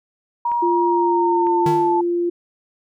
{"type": "tone with pitch glide", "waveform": "sine", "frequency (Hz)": [950, 876.2], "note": ["A#5", "A5"], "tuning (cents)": [33, -7], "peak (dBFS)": -17, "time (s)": [0.45, 2.01], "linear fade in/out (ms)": 5, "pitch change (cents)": -140, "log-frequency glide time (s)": [0.83, 1.88]}
{"type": "clicks", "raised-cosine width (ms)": 0.5, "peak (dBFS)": -23, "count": 2, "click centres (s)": [0.517, 1.469]}
{"type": "tone", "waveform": "sine", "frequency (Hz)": 347.1, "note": "F4", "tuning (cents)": -11, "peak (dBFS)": -17, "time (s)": [0.62, 2.3], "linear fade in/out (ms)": 10}
{"type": "tone with exponential decay", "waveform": "square", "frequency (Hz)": 152.9, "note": "D#3", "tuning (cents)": -30, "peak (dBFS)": -19, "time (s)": [1.66, 2.04], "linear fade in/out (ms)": 2, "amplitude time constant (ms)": 81}
{"effects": []}